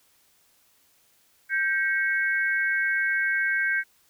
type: tone cluster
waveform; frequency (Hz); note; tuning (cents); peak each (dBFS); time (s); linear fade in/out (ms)
sine; 1573 / 1911 / 2200; G6 / A#6 / C#7; +6 / +43 / -14; -23 / -32 / -29; 1.49-3.84; 50
effects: white hiss -63 dBFS RMS until 4.09 s